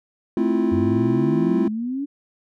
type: chord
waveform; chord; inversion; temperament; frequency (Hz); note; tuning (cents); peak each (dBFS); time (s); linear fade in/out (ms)
triangle; F major seventh; first; just; 218.3 / 261.9 / 327.4 / 349.2; A3 / C4 / E4 / F4; -13 / +2 / -12 / 0; -21; 0.37-1.68; 2
type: exponential sweep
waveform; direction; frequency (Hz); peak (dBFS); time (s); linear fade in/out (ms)
sine; up; 89 to 290.6; -23; 0.71-2.06; 20
effects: none